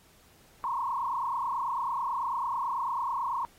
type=tone with frequency modulation; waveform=sine; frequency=1013 Hz; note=B5; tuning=44 cents sharp; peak=-28 dBFS; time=0.64-3.45 s; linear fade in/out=0 ms; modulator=29.1 Hz; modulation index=3.3; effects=pink hiss -60 dBFS RMS until 3.58 s + AAC 48 kbps